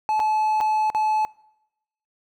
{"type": "tone with dropouts", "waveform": "triangle", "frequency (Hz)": 862, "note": "A5", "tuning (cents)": -36, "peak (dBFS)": -17, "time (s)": [0.09, 1.25], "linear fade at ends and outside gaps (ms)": 0, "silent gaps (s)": [[0.195, 0.201], [0.604, 0.61], [0.901, 0.948]], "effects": ["noise-tail reverb RT60 0.9 s tail -24 dB re dry"]}